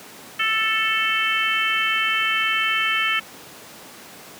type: harmonic tone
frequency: 440.9 Hz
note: A4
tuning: 4 cents sharp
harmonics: 3 / 4 / 5 / 6 / 7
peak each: -25 / -25 / -25 / -25 / -25 dBFS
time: 0.39-3.2 s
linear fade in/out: 10 ms
effects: pink hiss -41 dBFS RMS until 4.39 s + high-pass 200 Hz 12 dB/octave